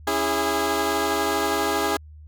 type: chord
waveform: 15% pulse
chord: C# minor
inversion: none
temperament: equal with one note detuned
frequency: 277.2 / 329.6 / 409.6 Hz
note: C#4 / E4 / G#4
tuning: 0 / 0 / -24 cents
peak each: -23 / -20 / -17 dBFS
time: 0.07-1.97 s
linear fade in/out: 5 ms
effects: added 76 Hz sine -41 dBFS peak until 2.27 s